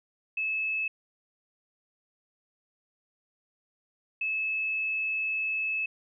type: tone pair in turn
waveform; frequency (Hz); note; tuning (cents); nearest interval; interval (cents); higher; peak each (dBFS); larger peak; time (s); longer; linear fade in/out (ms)
sine; 2600 / 2600; E7 / E7; -24 / -24; unison; 0; neither; -27; neither; 0.37-0.88 / 4.21-5.86; second; 5
effects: none